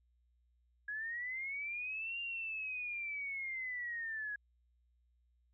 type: linear two-way sweep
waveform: sine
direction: up then down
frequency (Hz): 1660 to 2794 to 1660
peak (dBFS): -38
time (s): 0.88-4.36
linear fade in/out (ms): 5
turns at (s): 2.2
effects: added 60 Hz sine -70 dBFS peak until 5.53 s